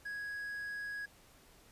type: tone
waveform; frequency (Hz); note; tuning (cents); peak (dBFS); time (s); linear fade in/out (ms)
triangle; 1661.2; G#6; 0; -37; 0.05-1.06; 10
effects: pink hiss -62 dBFS RMS until 1.71 s + resampled to 32000 Hz

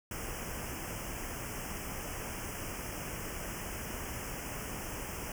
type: band-stop noise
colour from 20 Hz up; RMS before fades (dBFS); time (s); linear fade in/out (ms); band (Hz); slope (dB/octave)
pink; -40; 0.11-5.32; 2; 3100 to 5100; 96
effects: none

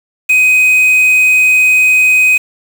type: tone with quantisation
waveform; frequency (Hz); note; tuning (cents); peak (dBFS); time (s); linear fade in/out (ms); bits
triangle; 2511; D#7; +15; -4; 0.29-2.38; 10; 4
effects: none

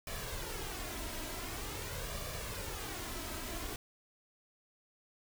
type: noise with flanger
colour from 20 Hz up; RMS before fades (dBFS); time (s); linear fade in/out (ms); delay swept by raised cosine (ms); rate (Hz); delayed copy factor
pink; -41; 0.07-3.76; 2; 1.7 to 3.1; 0.46; +0.55
effects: none

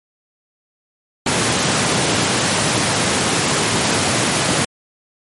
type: high-pass noise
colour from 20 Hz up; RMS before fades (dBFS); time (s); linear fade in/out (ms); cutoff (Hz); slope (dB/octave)
pink; -17; 1.26-4.65; 5; 110; 24
effects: MP3 48 kbps

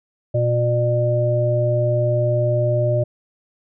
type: harmonic tone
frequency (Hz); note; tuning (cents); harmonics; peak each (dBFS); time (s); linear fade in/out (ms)
120; B2; -49; 1 / 3 / 5; -18 / -27 / -19; 0.34-3.04; 10
effects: none

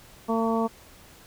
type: harmonic tone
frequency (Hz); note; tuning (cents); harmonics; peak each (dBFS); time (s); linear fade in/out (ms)
226.4; A3; +50; 1 / 2 / 3 / 4 / 5; -25 / -28 / -30 / -31 / -32; 0.28-0.68; 20
effects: pink hiss -51 dBFS RMS until 1.26 s

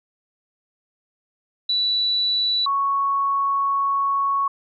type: tone pair in turn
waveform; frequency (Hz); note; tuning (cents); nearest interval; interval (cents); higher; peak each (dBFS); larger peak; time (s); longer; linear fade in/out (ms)
sine; 3951 / 1108.7; B7 / C#6; 0 / 0; octave + minor seventh; 2200; first; -18; neither; 1.69-2.66 / 2.66-4.48; second; 5
effects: none

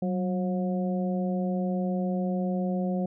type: harmonic tone with a mistuned harmonic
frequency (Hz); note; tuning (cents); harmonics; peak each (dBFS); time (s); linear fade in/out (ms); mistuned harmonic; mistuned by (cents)
180; F#3; -47; 1 / 2 / 3 / 4; -26 / -36 / -34 / -38; 0.02-3.06; 5; 1; +67
effects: none

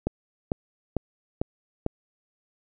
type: click train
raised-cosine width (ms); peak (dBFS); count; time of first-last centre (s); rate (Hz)
2; -11; 5; 0.07-1.864; 2.23
effects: none

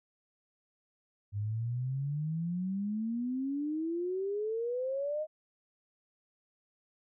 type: exponential sweep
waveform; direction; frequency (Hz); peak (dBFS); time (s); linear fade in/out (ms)
sine; up; 100 to 629; -31; 1.32-5.27; 50
effects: none

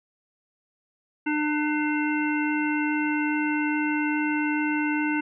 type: harmonic tone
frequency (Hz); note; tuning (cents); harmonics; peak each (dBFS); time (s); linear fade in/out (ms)
300.4; D4; +39; 1 / 3 / 5 / 7 / 9; -24 / -32 / -31 / -33 / -34; 1.26-5.21; 10
effects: none

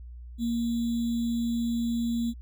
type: tone with sample-and-hold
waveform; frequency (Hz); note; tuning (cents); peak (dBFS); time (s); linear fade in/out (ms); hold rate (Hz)
sine; 233.5; A#3; +3; -25; 0.38-2.34; 50; 3675
effects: added 60 Hz sine -40 dBFS peak until 2.41 s

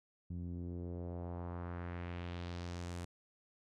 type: tone with low-pass filter sweep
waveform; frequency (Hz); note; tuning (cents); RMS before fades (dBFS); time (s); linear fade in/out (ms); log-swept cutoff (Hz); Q
sawtooth; 87.31; F2; 0; -43; 0.3-3.05; 5; 190 to 9500; 1.6
effects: none

